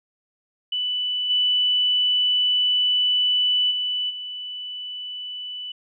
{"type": "tone with level steps", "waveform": "sine", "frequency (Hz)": 2980, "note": "F#7", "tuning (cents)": 12, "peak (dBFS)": [-22, -17, -22, -30], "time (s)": [0.72, 5.72], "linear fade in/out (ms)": 5, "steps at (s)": [1.29, 3.7, 4.09], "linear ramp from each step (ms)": 20, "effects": []}